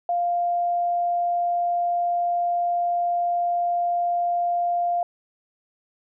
sine tone, 698.5 Hz, F5, in tune, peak -20 dBFS, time 0.09-5.03 s, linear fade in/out 2 ms, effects none

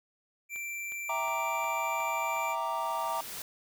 square tone, 2349 Hz, D7, in tune, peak -36 dBFS, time 0.49-2.56 s, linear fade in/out 50 ms
click train, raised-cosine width 0.3 ms, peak -34 dBFS, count 6, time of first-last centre 0.56-2.365 s, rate 2.77 Hz
triangle chord, E half-diminished seventh, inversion none, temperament equal with one note detuned, 659.3 / 778.6 / 932.3 / 1174.7 Hz, E5 / G5 / Bb5 / D6, 0 / -12 / 0 / 0 cents, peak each -35 / -37 / -31 / -34 dBFS, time 1.09-3.21 s, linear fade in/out 5 ms
white noise with exponential growth, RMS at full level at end -39 dBFS, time 1.39-3.42 s, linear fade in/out 1 ms, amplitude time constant 440 ms
effects none

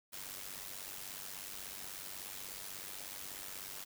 white noise with amplitude modulation, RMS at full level -43 dBFS, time 0.12-3.85 s, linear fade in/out 20 ms, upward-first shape sine, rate 96.4 Hz, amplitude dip 70%, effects none

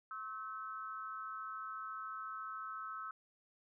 sine tone with amplitude modulation, 1300 Hz, E6, 24 cents flat, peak -38 dBFS, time 0.11-3.11 s, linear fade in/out 2 ms, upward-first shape sine, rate 214 Hz, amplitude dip 85%, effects none

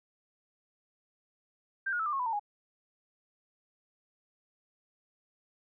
sine tone with pitch steps, 1577 / 1437.8 / 1310.9 / 1195.1 / 1089.6 / 993.4 / 905.7 / 825.8 Hz, G6 / F6 / E6 / D6 / C#6 / B5 / A5 / G#5, +10 / +50 / -10 / +30 / -30 / +10 / +50 / -10 cents, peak -29 dBFS, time 1.86-2.396 s, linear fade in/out 10 ms, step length 67 ms, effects none

